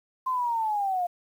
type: linear sweep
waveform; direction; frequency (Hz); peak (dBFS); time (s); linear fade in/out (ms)
sine; down; 1046.5 to 695; -24; 0.26-1.07; 10
effects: 9-bit